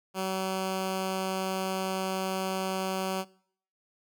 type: tone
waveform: 10% pulse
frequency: 189.4 Hz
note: F#3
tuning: 41 cents sharp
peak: -21 dBFS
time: 0.14-3.25 s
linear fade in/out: 50 ms
effects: noise-tail reverb RT60 0.6 s tail -22 dB re dry